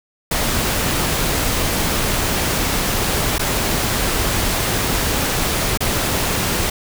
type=noise with dropouts; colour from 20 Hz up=pink; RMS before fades=-19 dBFS; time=0.31-6.7 s; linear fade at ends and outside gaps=5 ms; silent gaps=3.383-3.393 / 5.775-5.805 s; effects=none